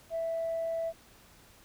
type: tone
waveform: sine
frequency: 659.3 Hz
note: E5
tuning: in tune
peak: -29 dBFS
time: 0.1-0.93 s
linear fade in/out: 50 ms
effects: tanh soft clip ceiling -26 dBFS + pink hiss -58 dBFS RMS until 1.64 s